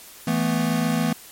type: chord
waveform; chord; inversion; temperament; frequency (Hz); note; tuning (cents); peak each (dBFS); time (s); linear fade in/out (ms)
square; E suspended fourth; none; equal; 164.81 / 220 / 246.9; E3 / A3 / B3; 0 / 0 / 0; -25; 0.27-1.13; 5
effects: white hiss -44 dBFS RMS until 1.31 s + MP3 64 kbps